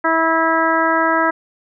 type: harmonic tone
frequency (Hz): 325.6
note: E4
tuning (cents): -21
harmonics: 1 / 2 / 3 / 4 / 5 / 6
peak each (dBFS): -21 / -20 / -19 / -19 / -20 / -25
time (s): 0.04-1.31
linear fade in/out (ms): 10
effects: none